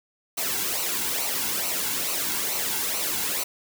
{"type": "noise with flanger", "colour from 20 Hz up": "white", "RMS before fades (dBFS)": -27, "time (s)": [0.37, 3.44], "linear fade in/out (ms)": 10, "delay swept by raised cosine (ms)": [0.58, 1.68], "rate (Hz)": 2.3, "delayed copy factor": -0.65, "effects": []}